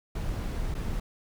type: noise with dropouts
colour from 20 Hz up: brown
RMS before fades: -31 dBFS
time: 0.15-1 s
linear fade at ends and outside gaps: 5 ms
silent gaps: 0.743-0.749 s
effects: none